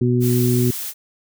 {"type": "harmonic tone", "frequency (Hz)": 122.8, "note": "B2", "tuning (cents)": -9, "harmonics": [1, 2, 3], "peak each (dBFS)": [-17, -19, -21], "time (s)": [0.01, 0.71], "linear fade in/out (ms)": 5}
{"type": "noise", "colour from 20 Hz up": "blue", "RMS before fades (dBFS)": -28, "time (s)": [0.2, 0.94], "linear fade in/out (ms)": 50}
{"effects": []}